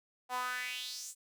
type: tone with high-pass filter sweep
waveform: sawtooth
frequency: 250 Hz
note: B3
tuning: 21 cents sharp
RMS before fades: -39 dBFS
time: 0.29-1.15 s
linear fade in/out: 50 ms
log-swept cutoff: 780 to 8400 Hz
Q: 4
effects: none